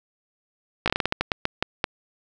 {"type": "slowing click train", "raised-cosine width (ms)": 0.3, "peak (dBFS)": -5, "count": 13, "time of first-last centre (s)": [0.86, 1.842], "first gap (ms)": 17, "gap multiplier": 1.26, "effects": []}